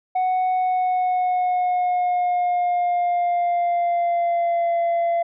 sine tone with pitch glide, 740 to 682.5 Hz, F#5 to F5, 0 to -40 cents, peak -15 dBFS, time 0.15-5.23 s, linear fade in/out 10 ms, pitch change -140 cents, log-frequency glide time 0.52-4.77 s, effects tanh soft clip ceiling -17 dBFS

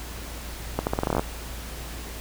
accelerating click train, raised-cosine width 1 ms, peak -9 dBFS, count 12, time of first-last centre 0.79-1.195 s, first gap 79 ms, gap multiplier 0.83, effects added 57 Hz sine -36 dBFS peak until 2.2 s + pink hiss -39 dBFS RMS until 2.2 s

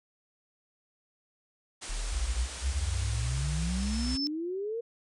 white low-pass noise, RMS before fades -42 dBFS, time 1.81-4.18 s, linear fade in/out 20 ms, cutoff 9700 Hz, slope 96 dB/octave
sine exponential sweep, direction up, 35.27 to 475.6 Hz, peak -31 dBFS, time 1.89-4.81 s, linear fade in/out 10 ms
sine tone with vibrato, 63.3 Hz, B1, 43 cents sharp, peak -30 dBFS, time 2.12-4.16 s, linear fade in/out 10 ms, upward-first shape sine, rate 7 Hz, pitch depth 33 cents each way
sine tone with exponential growth, 5274 Hz, E8, in tune, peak -28 dBFS, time 3.39-4.27 s, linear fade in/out 0 ms, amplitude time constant 190 ms
effects none

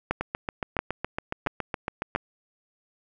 two click trains, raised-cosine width 0.5 ms, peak -13 / -9 dBFS, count 15 / 4, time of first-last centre 0.21-2.16 / 0.11-2.151 s, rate 7.18 / 1.47 Hz, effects none

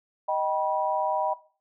sine chord, Eb augmented, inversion none, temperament just, 622.3 / 777.8 / 972.3 Hz, Eb5 / G5 / B5, 0 / -14 / -27 cents, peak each -28 dBFS, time 0.28-1.34 s, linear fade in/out 10 ms, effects noise-tail reverb RT60 0.4 s tail -18 dB re dry

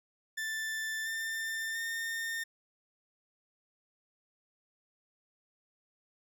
40% pulse tone with pitch steps, 1766 / 1792.7 / 1819.8 Hz, A6 / A6 / A#6, +6 / +32 / -42 cents, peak -33 dBFS, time 0.37-2.44 s, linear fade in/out 10 ms, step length 690 ms, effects none

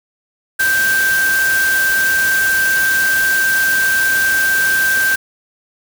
sine tone in noise, 1568 Hz, G6, in tune, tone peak -12 dBFS, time 0.59-5.16 s, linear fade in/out 10 ms, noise white, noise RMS -22 dBFS, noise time 0.59-5.16 s, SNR +7 dB, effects none

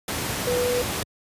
sine tone in noise, 492 Hz, B4, 7 cents flat, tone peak -21 dBFS, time 0.47-0.82 s, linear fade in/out 2 ms, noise pink, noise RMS -27 dBFS, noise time 0.08-1.03 s, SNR +3 dB, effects high-pass 80 Hz 12 dB/octave + resampled to 32000 Hz

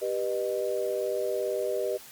sine chord, G augmented, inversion none, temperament just, 392 / 490 / 612.5 Hz, G4 / B4 / D#5, 0 / -14 / -27 cents, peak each -31 dBFS, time 0.01-1.98 s, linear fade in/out 20 ms, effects white hiss -48 dBFS RMS until 2.11 s + Opus 48 kbps

